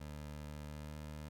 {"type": "tone with pitch glide", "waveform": "20% pulse", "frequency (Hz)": [74.5, 75.71], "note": ["D2", "D#2"], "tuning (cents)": [25, -47], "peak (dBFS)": -40, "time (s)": [0, 1.29], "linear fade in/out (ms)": 10, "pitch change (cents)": 28, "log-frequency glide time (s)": [0.64, 0.96], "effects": []}